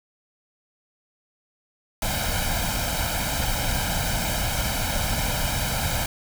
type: noise with comb filter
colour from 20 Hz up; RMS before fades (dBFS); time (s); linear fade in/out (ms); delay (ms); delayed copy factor
pink; -25; 2.02-6.06; 2; 1.3; +0.8
effects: none